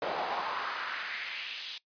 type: noise with high-pass filter sweep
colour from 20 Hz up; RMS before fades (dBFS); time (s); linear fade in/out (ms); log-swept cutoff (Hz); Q
brown; -36; 0.02-1.78; 2; 600 to 3600; 2.2
effects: noise-tail reverb RT60 0.1 s tail -19 dB re dry + resampled to 11025 Hz